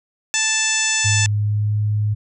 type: harmonic tone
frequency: 880 Hz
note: A5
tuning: in tune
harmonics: 1 / 2 / 3 / 4 / 5 / 6 / 7 / 8 / 9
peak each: -33 / -24 / -23 / -26 / -32 / -27 / -24 / -24 / -26 dBFS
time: 0.34-1.26 s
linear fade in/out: 0 ms
type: tone with pitch glide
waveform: sine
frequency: 103.83 to 105.4 Hz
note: G#2 to G#2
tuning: 0 to +26 cents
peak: -16 dBFS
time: 1.04-2.15 s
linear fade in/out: 20 ms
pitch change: +26 cents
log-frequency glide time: 1.17-1.77 s
effects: none